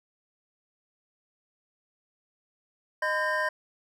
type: tone cluster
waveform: triangle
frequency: 617 / 1014 / 1589 / 1834 Hz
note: D#5 / B5 / G6 / A#6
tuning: -15 / +45 / +23 / -29 cents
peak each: -29 dBFS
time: 3.02-3.49 s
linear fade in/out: 5 ms
effects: none